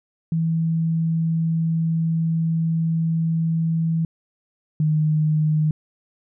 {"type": "tone pair in turn", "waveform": "sine", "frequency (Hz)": [163.3, 154.13], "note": ["E3", "D#3"], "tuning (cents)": [-16, -16], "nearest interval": "minor second", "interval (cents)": 100, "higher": "first", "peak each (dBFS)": [-18, -16], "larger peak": "second", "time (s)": [[0.32, 4.05], [4.8, 5.71]], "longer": "first", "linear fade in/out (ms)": 2, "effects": []}